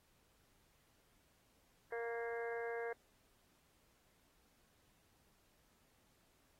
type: harmonic tone with a mistuned harmonic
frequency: 233.1 Hz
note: A#3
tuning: in tune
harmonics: 2 / 3 / 4 / 5 / 6 / 7 / 8 / 9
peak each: -41 / -48 / -54 / -57 / -59 / -48 / -58 / -54 dBFS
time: 1.92-2.93 s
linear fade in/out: 5 ms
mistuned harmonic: 5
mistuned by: -25 cents
effects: pink hiss -74 dBFS RMS until 6.59 s + AAC 48 kbps